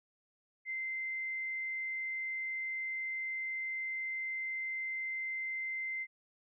sine tone, 2078 Hz, C7, 12 cents flat, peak -35 dBFS, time 0.65-6.07 s, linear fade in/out 50 ms, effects none

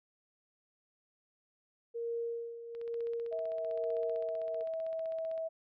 sine tone with tremolo, 466.2 Hz, A#4, in tune, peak -33 dBFS, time 1.94-4.64 s, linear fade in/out 20 ms, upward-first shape sine, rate 1.1 Hz, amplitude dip 70%
click train, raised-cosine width 0.3 ms, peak -40 dBFS, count 42, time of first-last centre 2.75-5.378 s, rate 15.6 Hz
sine tone, 649 Hz, E5, 27 cents flat, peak -34 dBFS, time 3.31-5.49 s, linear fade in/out 20 ms
effects none

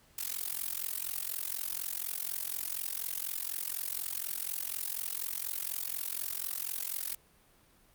blue noise with amplitude modulation, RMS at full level -32 dBFS, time 0.18-7.15 s, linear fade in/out 5 ms, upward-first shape sine, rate 44.1 Hz, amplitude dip 95%, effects pink hiss -64 dBFS RMS until 7.94 s + Opus 48 kbps

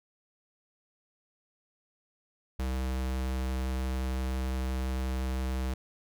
square tone, 64.7 Hz, C2, 19 cents flat, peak -30 dBFS, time 2.59-5.74 s, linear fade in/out 5 ms, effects none

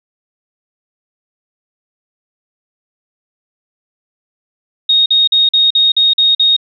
sine tone bursts, 3730 Hz, A#7, in tune, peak -7 dBFS, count 8, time 4.89-6.565 s, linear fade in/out 5 ms, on 170 ms, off 45 ms, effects none

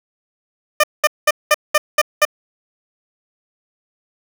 15% pulse tone bursts, 603 Hz, D5, 46 cents sharp, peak -3 dBFS, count 7, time 0.8-2.252 s, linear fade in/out 5 ms, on 36 ms, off 200 ms, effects none

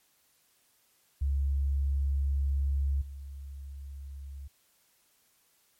sine tone with level steps, 69.3 Hz, C#2, in tune, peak -25 / -39 dBFS, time 1.21-4.48 s, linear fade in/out 10 ms, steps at 3.01 s, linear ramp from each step 10 ms, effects white hiss -68 dBFS RMS until 5.79 s + MP3 64 kbps

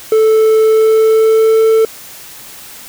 triangle tone with pitch glide, 438.8 to 444.2 Hz, A4 to A4, -5 to +16 cents, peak -4 dBFS, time 0.12-1.85 s, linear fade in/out 2 ms, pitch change +21 cents, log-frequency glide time 0.66-1.64 s, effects white hiss -33 dBFS RMS until 2.88 s

